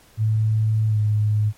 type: tone with pitch glide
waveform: sine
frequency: 109.2 to 105.97 Hz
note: A2 to G#2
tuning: -13 to +35 cents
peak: -16 dBFS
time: 0.17-1.53 s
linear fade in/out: 50 ms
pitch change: -52 cents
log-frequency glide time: 0.87-0.99 s
effects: pink hiss -53 dBFS RMS until 1.57 s + MP3 64 kbps